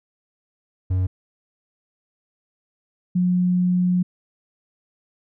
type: tone pair in turn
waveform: triangle / sine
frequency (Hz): 92.5 / 180.05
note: F#2 / F#3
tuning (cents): 0 / -47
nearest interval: octave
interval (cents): 1153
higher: second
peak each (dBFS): -16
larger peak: neither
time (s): 0.9-1.07 / 3.15-4.03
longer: second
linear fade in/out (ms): 10
effects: none